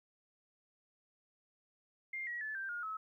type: tone with pitch steps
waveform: sine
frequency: 2111 / 1913.6 / 1734.6 / 1572.4 / 1425.3 / 1292 Hz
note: C7 / A#6 / A6 / G6 / F6 / E6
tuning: +15 / +45 / -25 / +5 / +35 / -35 cents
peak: -38 dBFS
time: 2.13-2.97 s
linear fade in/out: 5 ms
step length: 140 ms
effects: 13-bit